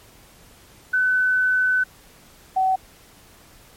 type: tone pair in turn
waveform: sine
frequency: 1508 / 756.2 Hz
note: F#6 / F#5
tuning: +32 / +38 cents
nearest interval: octave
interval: 1194 cents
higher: first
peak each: -16 dBFS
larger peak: neither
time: 0.93-1.84 / 2.56-2.76 s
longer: first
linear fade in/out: 10 ms
effects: pink hiss -50 dBFS RMS until 3.76 s + MP3 64 kbps